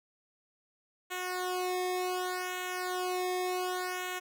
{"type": "tone with flanger", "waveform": "sawtooth", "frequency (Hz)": 364.9, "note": "F#4", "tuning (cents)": -24, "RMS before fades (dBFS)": -34, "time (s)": [1.1, 4.2], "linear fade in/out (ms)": 20, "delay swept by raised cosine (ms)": [0.2, 0.7], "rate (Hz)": 0.67, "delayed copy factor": -1, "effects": []}